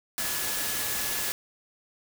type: tone in noise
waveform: sine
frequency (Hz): 1702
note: G#6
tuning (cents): +42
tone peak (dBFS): -40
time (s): 0.18-1.32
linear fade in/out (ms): 0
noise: white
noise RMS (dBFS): -30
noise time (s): 0.18-1.32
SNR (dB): -13
effects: none